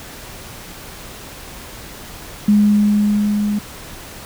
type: tone with level ramp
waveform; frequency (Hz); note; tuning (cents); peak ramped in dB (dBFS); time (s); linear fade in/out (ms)
sine; 207.7; G#3; 0; -8 to -16; 2.48-3.59; 5
effects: pink hiss -35 dBFS RMS until 4.25 s